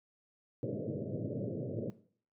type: band-pass noise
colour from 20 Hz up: pink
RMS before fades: -38 dBFS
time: 0.63-1.9 s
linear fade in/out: 0 ms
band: 100 to 610 Hz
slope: 96 dB/octave
effects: noise-tail reverb RT60 0.5 s tail -17 dB re dry